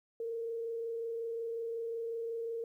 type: tone with frequency modulation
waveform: sine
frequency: 459.7 Hz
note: A#4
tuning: 24 cents flat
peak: -35 dBFS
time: 0.2-2.64 s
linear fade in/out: 2 ms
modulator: 25.5 Hz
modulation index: 0.29
effects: 12-bit